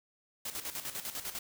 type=noise with tremolo; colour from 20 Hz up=white; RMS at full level=-38 dBFS; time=0.45-1.39 s; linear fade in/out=5 ms; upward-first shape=square; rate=10 Hz; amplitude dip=65%; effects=none